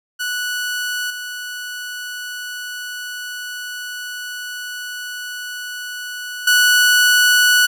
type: tone with level steps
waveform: sawtooth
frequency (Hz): 1476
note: F#6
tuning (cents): -5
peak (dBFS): -17 / -23 / -7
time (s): 0.19-7.67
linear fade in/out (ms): 20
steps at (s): 1.1 / 6.47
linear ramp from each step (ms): 5
effects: none